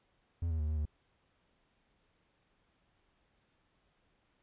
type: tone with pitch steps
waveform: triangle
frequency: 84.3 / 80 / 75.8 / 77.6 / 74.8 Hz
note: E2 / D#2 / D#2 / D#2 / D2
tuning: +39 / +49 / -45 / -4 / +32 cents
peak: -29 dBFS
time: 0.42-0.855 s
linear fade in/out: 5 ms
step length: 87 ms
effects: pink hiss -74 dBFS RMS until 4.42 s + resampled to 8000 Hz